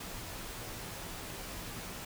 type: noise with comb filter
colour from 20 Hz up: pink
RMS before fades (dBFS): -43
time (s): 0-2.05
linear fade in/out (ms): 5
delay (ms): 14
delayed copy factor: -0.5
effects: none